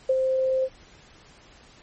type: tone with ADSR envelope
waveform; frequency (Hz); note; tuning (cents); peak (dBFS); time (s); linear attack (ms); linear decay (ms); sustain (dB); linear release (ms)
sine; 523.3; C5; 0; -16; 0.09-0.69; 7; 43; -4; 55
effects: pink hiss -52 dBFS RMS until 1.82 s + MP3 32 kbps